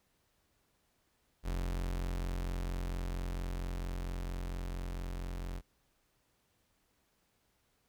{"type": "tone with level ramp", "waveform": "40% pulse", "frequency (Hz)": 44.38, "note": "F1", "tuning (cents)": 29, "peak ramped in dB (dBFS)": [-32, -37], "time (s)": [1.43, 5.62], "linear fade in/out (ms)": 50, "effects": ["pink hiss -75 dBFS RMS until 7.88 s"]}